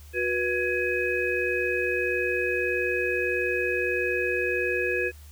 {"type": "tone cluster", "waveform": "sine", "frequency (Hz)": [366.1, 487.7, 1670, 2528], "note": ["F#4", "B4", "G#6", "D#7"], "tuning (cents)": [-18, -22, 9, 27], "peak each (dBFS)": -29, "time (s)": [0.13, 5.12], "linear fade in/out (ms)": 50, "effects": ["added 74 Hz sine -44 dBFS peak until 5.31 s", "white hiss -55 dBFS RMS until 5.31 s"]}